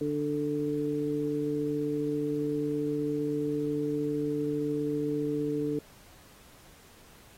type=harmonic tone; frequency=147.5 Hz; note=D3; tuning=8 cents sharp; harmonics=1 / 2 / 3; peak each=-37 / -30 / -31 dBFS; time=0.01-5.79 s; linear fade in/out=2 ms; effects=pink hiss -56 dBFS RMS until 7.37 s + AAC 48 kbps